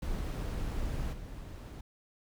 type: noise with level steps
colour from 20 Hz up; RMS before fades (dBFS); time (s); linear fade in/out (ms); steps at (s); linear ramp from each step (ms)
brown; -35 / -43; 0.02-1.81; 5; 1.12; 20
effects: none